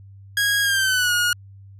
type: tone with pitch glide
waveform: sawtooth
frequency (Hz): 1644 to 1439.5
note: G#6 to F#6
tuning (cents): -18 to -48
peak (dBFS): -14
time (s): 0.37-1.33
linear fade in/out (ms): 2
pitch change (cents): -230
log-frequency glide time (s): 0.62-1.13
effects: added 98 Hz sine -41 dBFS peak until 1.79 s + resampled to 32000 Hz